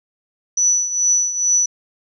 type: tone with tremolo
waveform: sine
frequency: 5940 Hz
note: F#8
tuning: 6 cents sharp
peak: -11 dBFS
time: 0.57-1.66 s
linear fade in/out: 5 ms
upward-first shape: triangle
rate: 2.3 Hz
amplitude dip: 75%
effects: none